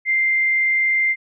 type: tone with frequency modulation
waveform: sine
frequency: 2093 Hz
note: C7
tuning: in tune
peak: -15 dBFS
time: 0.05-1.16 s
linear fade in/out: 50 ms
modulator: 56.7 Hz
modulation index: 0.26
effects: none